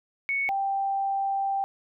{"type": "tone pair in turn", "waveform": "sine", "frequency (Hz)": [2217, 785.6], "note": ["C#7", "G5"], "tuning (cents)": [0, 4], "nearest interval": "octave + tritone", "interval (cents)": 1796, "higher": "first", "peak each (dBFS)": -24, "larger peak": "neither", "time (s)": [[0.29, 0.49], [0.49, 1.64]], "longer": "second", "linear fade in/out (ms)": 0, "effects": []}